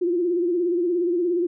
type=tone with vibrato; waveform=sine; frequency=349.2 Hz; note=F4; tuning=in tune; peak=-19 dBFS; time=0.01-1.47 s; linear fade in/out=10 ms; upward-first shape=sine; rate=17 Hz; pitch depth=74 cents each way; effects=none